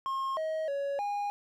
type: tone with pitch steps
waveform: triangle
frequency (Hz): 1073 / 633 / 560 / 817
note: C6 / D#5 / C#5 / G#5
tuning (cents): +43 / +30 / +18 / -29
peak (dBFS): -28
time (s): 0.06-1.3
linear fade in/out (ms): 0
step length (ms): 310
effects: none